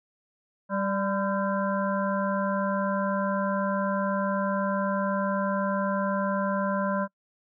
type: harmonic tone with a mistuned harmonic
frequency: 196 Hz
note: G3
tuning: in tune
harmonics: 1 / 3 / 5 / 7 / 8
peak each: -28 / -29 / -31 / -36 / -36 dBFS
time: 0.69-7.08 s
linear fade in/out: 50 ms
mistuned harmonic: 5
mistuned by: +59 cents
effects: noise-tail reverb RT60 0.1 s tail -26 dB re dry